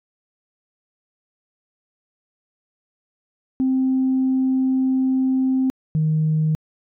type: tone pair in turn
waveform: sine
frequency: 261.6 / 155.97 Hz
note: C4 / D#3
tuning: 0 / +5 cents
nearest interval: major sixth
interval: 895 cents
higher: first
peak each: -15 dBFS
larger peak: neither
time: 3.6-5.7 / 5.95-6.55 s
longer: first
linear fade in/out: 0 ms
effects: tanh soft clip ceiling -12 dBFS